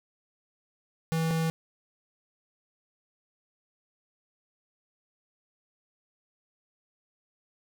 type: tone pair in turn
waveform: square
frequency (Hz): 162.5 / 162.5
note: E3 / E3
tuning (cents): -24 / -24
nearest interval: unison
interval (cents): 0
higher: neither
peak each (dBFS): -26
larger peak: neither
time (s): 1.12-1.31 / 1.31-1.5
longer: neither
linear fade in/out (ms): 0
effects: none